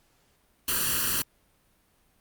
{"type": "noise with comb filter", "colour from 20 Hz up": "white", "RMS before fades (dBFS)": -26, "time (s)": [0.68, 1.22], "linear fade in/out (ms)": 2, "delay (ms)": 0.68, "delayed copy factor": 0.85, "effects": ["pink hiss -66 dBFS RMS until 2.2 s", "Opus 48 kbps"]}